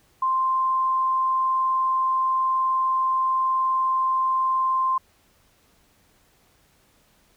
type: tone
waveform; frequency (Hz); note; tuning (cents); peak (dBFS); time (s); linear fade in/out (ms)
sine; 1046.5; C6; 0; -19; 0.22-4.98; 5
effects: pink hiss -61 dBFS RMS until 7.36 s